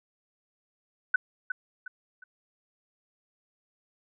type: tone with echo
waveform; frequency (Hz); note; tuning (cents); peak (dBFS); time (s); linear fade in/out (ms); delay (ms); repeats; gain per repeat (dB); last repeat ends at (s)
sine; 1500; F#6; +23; -18; 1.14-1.16; 5; 360; 3; -9; 2.24
effects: none